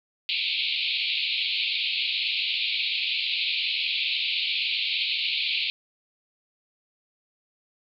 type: band-pass noise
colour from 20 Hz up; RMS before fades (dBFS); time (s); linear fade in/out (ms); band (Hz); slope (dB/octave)
pink; -27; 0.29-5.7; 0; 2300 to 4400; 96
effects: none